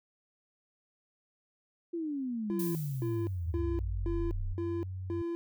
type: exponential sweep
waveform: sine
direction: down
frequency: 349.2 to 30.1 Hz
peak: -32 dBFS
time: 1.93-4.54 s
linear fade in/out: 10 ms
type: tone bursts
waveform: triangle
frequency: 339.7 Hz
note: F4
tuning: 48 cents flat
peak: -30 dBFS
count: 6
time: 2.5-5.35 s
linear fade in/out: 0 ms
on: 250 ms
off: 270 ms
type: noise with exponential decay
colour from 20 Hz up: violet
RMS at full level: -38 dBFS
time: 2.59-3.61 s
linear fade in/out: 5 ms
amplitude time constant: 220 ms
type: tone with pitch glide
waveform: sine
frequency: 94.7 to 93.23 Hz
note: F#2 to F#2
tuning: +41 to +14 cents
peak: -36 dBFS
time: 3.46-5.22 s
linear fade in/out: 5 ms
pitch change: -27 cents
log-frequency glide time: 3.64-4.23 s
effects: none